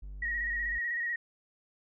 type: tone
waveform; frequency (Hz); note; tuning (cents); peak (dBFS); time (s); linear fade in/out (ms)
triangle; 49.31; G1; +11; -38; 0.02-0.79; 10
type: tone with vibrato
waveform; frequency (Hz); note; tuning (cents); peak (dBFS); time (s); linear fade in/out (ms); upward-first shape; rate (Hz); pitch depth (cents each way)
sine; 1891; A#6; +24; -30; 0.22-1.16; 5; square; 16; 30
effects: none